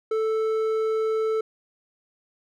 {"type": "tone with hard clipping", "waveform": "sine", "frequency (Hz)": 440, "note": "A4", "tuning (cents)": 0, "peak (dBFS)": -23, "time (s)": [0.11, 1.41], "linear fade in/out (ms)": 5, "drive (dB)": 6, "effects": []}